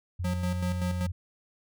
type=tone with pitch glide; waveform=sine; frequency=88.9 to 87.88 Hz; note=F2 to F2; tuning=+31 to +11 cents; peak=-29 dBFS; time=0.19-1.12 s; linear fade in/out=10 ms; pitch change=-20 cents; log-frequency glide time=0.72-0.98 s
type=tone with tremolo; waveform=square; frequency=180 Hz; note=F#3; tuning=47 cents flat; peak=-29 dBFS; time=0.24-1.07 s; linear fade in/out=10 ms; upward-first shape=square; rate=5.2 Hz; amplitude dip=55%
effects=none